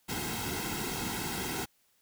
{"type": "noise with comb filter", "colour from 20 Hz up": "pink", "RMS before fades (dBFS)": -35, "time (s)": [0.08, 1.66], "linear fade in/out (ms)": 20, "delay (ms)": 1.7, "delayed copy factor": -0.8, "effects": ["white hiss -70 dBFS RMS until 2.01 s"]}